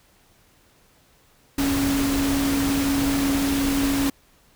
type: tone in noise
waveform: sine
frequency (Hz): 277.2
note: C#4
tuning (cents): 0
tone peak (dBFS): -20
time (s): 1.58-4.1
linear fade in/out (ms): 5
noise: pink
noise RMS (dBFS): -27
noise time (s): 1.58-4.1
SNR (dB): +4
effects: pink hiss -58 dBFS RMS until 4.55 s